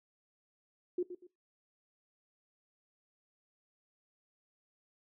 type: tone with echo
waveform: sine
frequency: 358 Hz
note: F4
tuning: 43 cents sharp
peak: -29 dBFS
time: 0.98-1.03 s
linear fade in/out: 5 ms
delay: 120 ms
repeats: 2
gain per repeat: -11 dB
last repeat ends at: 1.27 s
effects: noise-tail reverb RT60 0.2 s tail -18 dB re dry